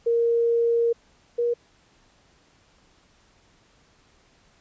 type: tone pair in turn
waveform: sine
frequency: 466.7 / 475.7 Hz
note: A#4 / A#4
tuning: +2 / +35 cents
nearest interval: unison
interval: 33 cents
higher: second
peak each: -18 / -20 dBFS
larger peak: first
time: 0.06-0.93 / 1.38-1.54 s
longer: first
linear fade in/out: 10 ms
effects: pink hiss -60 dBFS RMS until 4.6 s + resampled to 16000 Hz